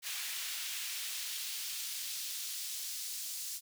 pink noise with high-pass filter sweep, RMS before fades -40 dBFS, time 0.02-3.61 s, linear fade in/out 50 ms, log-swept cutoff 2400 to 5500 Hz, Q 0.98, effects none

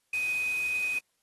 sine tone in noise, 2503 Hz, D#7, 10 cents sharp, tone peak -27 dBFS, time 0.13-0.99 s, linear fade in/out 5 ms, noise white, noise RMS -44 dBFS, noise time 0.13-0.99 s, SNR +14 dB, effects white hiss -75 dBFS RMS until 1.22 s + AAC 32 kbps

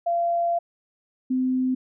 sine tone pair in turn, 686 / 257 Hz, F5 / C4, -31 / -31 cents, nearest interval octave + perfect fourth, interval 1700 cents, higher first, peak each -20 / -20 dBFS, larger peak neither, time 0.06-0.59 / 1.3-1.75 s, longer first, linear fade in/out 10 ms, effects none

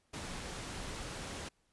pink low-pass noise, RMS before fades -43 dBFS, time 0.13-1.49 s, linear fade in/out 10 ms, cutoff 9900 Hz, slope 12 dB/octave, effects pink hiss -75 dBFS RMS until 1.72 s + resampled to 24000 Hz

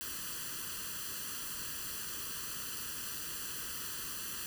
white noise with comb filter, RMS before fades -41 dBFS, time 0.01-4.46 s, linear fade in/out 0 ms, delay 0.67 ms, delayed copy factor +0.85, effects none

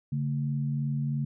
sine tone pair together, 142.1 / 225.1 Hz, C#3 / A3, +43 / +40 cents, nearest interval minor sixth, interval 797 cents, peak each -27 / -34 dBFS, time 0.12-1.25 s, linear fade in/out 5 ms, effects none

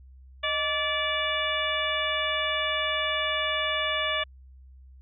harmonic tone with a mistuned harmonic, 580 Hz, D5, 22 cents flat, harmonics 1 / 2 / 3 / 4 / 5 / 6, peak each -32 / -32 / -32 / -32 / -32 / -32 dBFS, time 0.43-4.24 s, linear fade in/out 10 ms, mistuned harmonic 1, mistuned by +120 cents, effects added 65 Hz sine -47 dBFS peak until 5.01 s

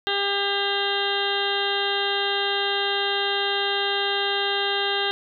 harmonic tone with a mistuned harmonic, 400 Hz, G4, 35 cents sharp, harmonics 1 / 2 / 3 / 4 / 5 / 7 / 8 / 9 / 10, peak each -28 / -29 / -34 / -29 / -34 / -31 / -29 / -30 / -34 dBFS, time 0.07-5.11 s, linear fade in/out 0 ms, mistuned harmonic 9, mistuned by +25 cents, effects none

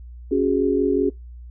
sine chord, C# suspended fourth, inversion none, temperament equal, 277.2 / 370 / 415.3 Hz, C#4 / F#4 / G#4, 0 / 0 / 0 cents, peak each -21 dBFS, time 0.31-1.1 s, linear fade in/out 10 ms, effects noise-tail reverb RT60 0.2 s tail -25 dB re dry + added 60 Hz sine -36 dBFS peak until 1.5 s

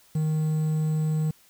triangle tone with quantisation, 155.56 Hz, D#3, in tune, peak -20 dBFS, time 0.15-1.31 s, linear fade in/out 5 ms, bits 8, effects white hiss -58 dBFS RMS until 1.49 s

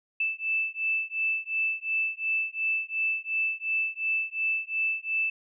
sine beating tone pair, 2637 / 2639.8 Hz, E7 / E7, 0 / +2 cents, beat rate 2.8 Hz, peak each -29 dBFS, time 0.2-5.3 s, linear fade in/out 5 ms, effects none

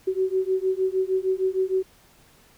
sine beating tone pair, 374 / 380.5 Hz, F#4 / F#4, +19 / +48 cents, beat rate 6.5 Hz, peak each -24 dBFS, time 0.07-1.83 s, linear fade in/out 10 ms, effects pink hiss -56 dBFS RMS until 2.57 s

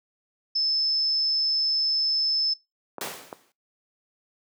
sine tone, 5250 Hz, E8, 8 cents flat, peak -21 dBFS, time 0.55-2.54 s, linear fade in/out 10 ms
clicks, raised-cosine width 1 ms, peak -19 dBFS, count 3, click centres 2.983 / 3.073 / 3.328 s
pink noise with exponential decay, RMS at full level -28 dBFS, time 3.01-3.52 s, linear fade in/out 1 ms, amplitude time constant 110 ms
effects noise-tail reverb RT60 0.2 s tail -21 dB re dry + high-pass 300 Hz 12 dB/octave

